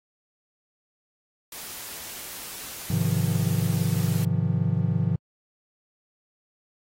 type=noise; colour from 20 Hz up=white; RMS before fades=-38 dBFS; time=1.52-4.25 s; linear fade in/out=2 ms
type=chord; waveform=triangle; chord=F minor seventh; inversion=first; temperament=just; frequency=104.77 / 130.96 / 157.15 / 174.61 Hz; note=Ab2 / C3 / Eb3 / F3; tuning=+16 / +2 / +18 / 0 cents; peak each=-25 dBFS; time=2.9-5.16 s; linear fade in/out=5 ms
effects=AAC 48 kbps